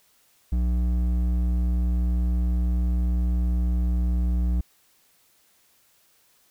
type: tone with hard clipping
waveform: triangle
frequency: 60.4 Hz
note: B1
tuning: 38 cents flat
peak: -22 dBFS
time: 0.52-4.61 s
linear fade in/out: 5 ms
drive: 12 dB
effects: white hiss -62 dBFS RMS until 6.5 s